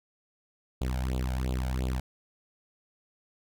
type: tone with flanger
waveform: sawtooth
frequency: 63.7 Hz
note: C2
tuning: 46 cents flat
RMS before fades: -30 dBFS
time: 0.81-2 s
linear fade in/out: 5 ms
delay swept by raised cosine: 0.26 to 1.36 ms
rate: 2.9 Hz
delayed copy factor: +0.95
effects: none